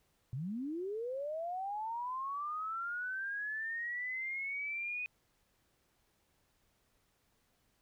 sine linear sweep, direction up, 116.54 to 2500 Hz, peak -36 dBFS, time 0.33-5.06 s, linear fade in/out 0 ms, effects pink hiss -75 dBFS RMS until 7.81 s

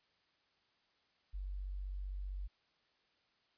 sine tone, 47.71 Hz, G1, 46 cents flat, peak -39 dBFS, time 1.33-2.48 s, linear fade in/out 20 ms, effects white hiss -75 dBFS RMS until 3.57 s + resampled to 11025 Hz

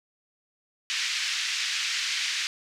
pink band-pass noise, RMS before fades -29 dBFS, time 0.9-2.47 s, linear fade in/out 0 ms, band 1900 to 6200 Hz, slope 24 dB/octave, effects none

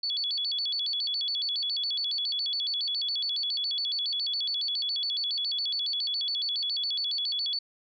sine tone with vibrato, 3892 Hz, B7, 26 cents flat, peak -27 dBFS, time 0.03-7.59 s, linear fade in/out 5 ms, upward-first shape square, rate 7.2 Hz, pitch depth 240 cents each way, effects none

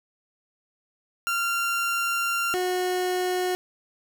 30% pulse tone pair in turn, 1383 / 364.4 Hz, F6 / F#4, -17 / -26 cents, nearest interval octave + major seventh, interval 2309 cents, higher first, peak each -21 dBFS, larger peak neither, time 1.27-2.54 / 2.54-3.55 s, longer first, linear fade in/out 0 ms, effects none

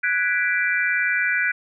sine chord, G# half-diminished seventh, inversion third, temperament equal, 1480 / 1661.2 / 1975.5 / 2349 Hz, F#6 / G#6 / B6 / D7, 0 / 0 / 0 / 0 cents, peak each -22 / -26 / -25 / -25 dBFS, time 0.03-1.52 s, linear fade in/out 10 ms, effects none

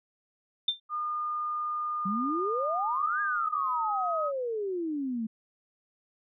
sine tone with exponential decay, 3581 Hz, A7, 30 cents sharp, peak -20 dBFS, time 0.68-0.8 s, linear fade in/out 5 ms, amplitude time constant 25 ms
sine tone with pitch glide, 1216 to 1263.3 Hz, D#6 to D#6, -40 to +26 cents, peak -29 dBFS, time 0.89-4.32 s, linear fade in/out 50 ms, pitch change +66 cents, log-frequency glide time 3.3-3.73 s
sine exponential two-way sweep, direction up then down, 184 to 1661.2 to 216 Hz, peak -29 dBFS, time 2.05-5.27 s, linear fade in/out 10 ms, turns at 3.21 s
effects none

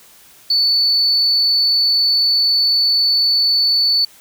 triangle tone, 4478 Hz, C#8, 17 cents sharp, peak -9 dBFS, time 0.5-4.05 s, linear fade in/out 5 ms, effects tanh soft clip ceiling -9 dBFS + white hiss -46 dBFS RMS until 4.2 s

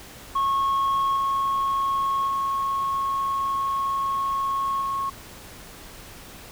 sine tone with level steps, 1094 Hz, C#6, 23 cents flat, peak -17 / -19 / -21 / -23 dBFS, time 0.35-5.1 s, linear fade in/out 10 ms, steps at 1.16 / 2.27 / 4.81 s, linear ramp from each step 10 ms, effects tanh soft clip ceiling -19 dBFS + pink hiss -43 dBFS RMS until 6.51 s

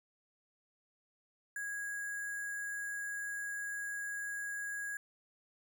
sine tone with sample-and-hold, 1651 Hz, G#6, 11 cents flat, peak -37 dBFS, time 1.56-4.97 s, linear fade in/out 2 ms, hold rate 8820 Hz, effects none

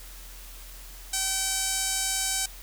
sawtooth tone with band-pass filter, 769 Hz, G5, 33 cents flat, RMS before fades -28 dBFS, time 1.13-2.46 s, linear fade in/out 5 ms, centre 7800 Hz, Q 1.7, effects added 42 Hz sine -43 dBFS peak until 2.62 s + white hiss -47 dBFS RMS until 2.62 s

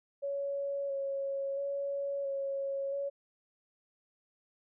sine tone with vibrato, 555 Hz, C#5, 2 cents sharp, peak -32 dBFS, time 0.22-3.1 s, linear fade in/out 20 ms, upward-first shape square, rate 0.74 Hz, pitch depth 15 cents each way, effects none

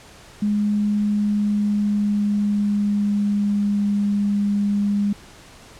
sine tone with pitch glide, 207.7 to 203.5 Hz, G#3 to G#3, 0 to -35 cents, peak -17 dBFS, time 0.42-5.13 s, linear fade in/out 5 ms, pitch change -35 cents, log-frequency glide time 1.09-4.14 s, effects pink hiss -45 dBFS RMS until 5.79 s + low-pass 9000 Hz 12 dB/octave

